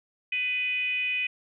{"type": "tone with frequency modulation", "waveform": "sine", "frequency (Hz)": 2489, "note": "D#7", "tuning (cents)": 0, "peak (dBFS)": -25, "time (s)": [0.32, 1.27], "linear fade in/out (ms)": 5, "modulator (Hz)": 487, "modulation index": 0.56, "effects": []}